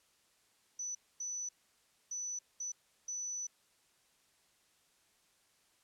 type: tone bursts at uneven times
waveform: sine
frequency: 5970 Hz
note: F#8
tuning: 15 cents sharp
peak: -37 dBFS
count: 5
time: 0.79-0.95 / 1.2-1.49 / 2.11-2.39 / 2.6-2.72 / 3.08-3.47 s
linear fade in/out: 5 ms
effects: white hiss -71 dBFS RMS until 5.83 s + low-pass 10000 Hz 12 dB/octave